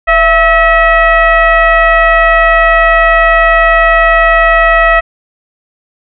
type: tone with frequency modulation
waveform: sine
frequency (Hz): 1300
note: E6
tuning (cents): -24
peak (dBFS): -4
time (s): 0.07-5.01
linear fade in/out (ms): 20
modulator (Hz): 630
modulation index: 1.5
effects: none